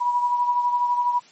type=beating tone pair; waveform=sine; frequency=972 / 984 Hz; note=B5 / B5; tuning=-28 / -7 cents; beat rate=12 Hz; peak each=-19 / -28 dBFS; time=0-1.2 s; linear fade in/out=20 ms; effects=white hiss -51 dBFS RMS until 1.31 s + MP3 32 kbps